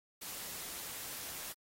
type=noise; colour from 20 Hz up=white; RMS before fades=-44 dBFS; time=0.21-1.53 s; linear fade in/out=10 ms; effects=AAC 48 kbps